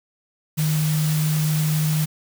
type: tone in noise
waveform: sine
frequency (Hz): 154.1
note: D#3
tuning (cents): -16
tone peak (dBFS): -18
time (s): 0.57-2.06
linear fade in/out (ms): 20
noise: white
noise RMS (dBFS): -30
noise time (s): 0.57-2.06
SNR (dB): +9
effects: none